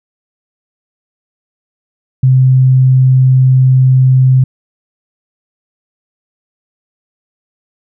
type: tone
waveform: sine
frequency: 130 Hz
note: C3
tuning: 11 cents flat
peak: -4 dBFS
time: 2.23-4.44 s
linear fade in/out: 5 ms
effects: none